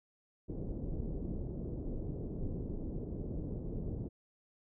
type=low-pass noise; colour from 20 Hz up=pink; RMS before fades=-39 dBFS; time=0.48-4.09 s; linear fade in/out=20 ms; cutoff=440 Hz; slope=24 dB/octave; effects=none